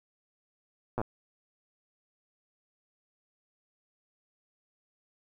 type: slowing click train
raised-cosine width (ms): 1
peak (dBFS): -18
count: 5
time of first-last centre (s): 0.98-1.015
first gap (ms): 8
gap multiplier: 1.06
effects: 10-bit